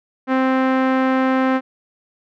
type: tone with low-pass filter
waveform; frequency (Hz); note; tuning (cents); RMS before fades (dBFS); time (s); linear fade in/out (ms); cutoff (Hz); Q
sawtooth; 261.6; C4; 0; -17; 0.27-1.61; 50; 1700; 1.3
effects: none